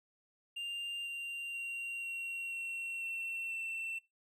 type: tone with pitch steps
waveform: triangle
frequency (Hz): 2794 / 2776 / 2759 / 2741 / 2724 / 2707 / 2689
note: F7 / F7 / F7 / F7 / F7 / E7 / E7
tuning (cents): 0 / -11 / -22 / -33 / -44 / +45 / +34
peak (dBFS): -36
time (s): 0.56-3.99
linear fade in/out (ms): 10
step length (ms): 490
effects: noise-tail reverb RT60 0.2 s tail -19 dB re dry